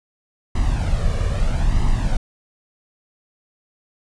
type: noise with flanger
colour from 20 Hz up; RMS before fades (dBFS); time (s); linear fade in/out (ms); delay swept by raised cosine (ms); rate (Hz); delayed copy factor
brown; -18; 0.55-2.17; 5; 1 to 1.75; 0.78; +0.65
effects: resampled to 22050 Hz